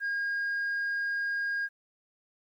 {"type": "tone", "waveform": "sine", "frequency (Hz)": 1625, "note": "G#6", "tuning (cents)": -38, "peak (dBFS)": -26, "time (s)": [0, 1.69], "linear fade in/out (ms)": 50, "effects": ["tanh soft clip ceiling -27 dBFS", "11-bit"]}